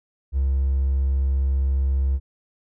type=tone with hard clipping; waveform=triangle; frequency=67.4 Hz; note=C#2; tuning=48 cents flat; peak=-18 dBFS; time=0.32-2.2 s; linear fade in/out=50 ms; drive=3 dB; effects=none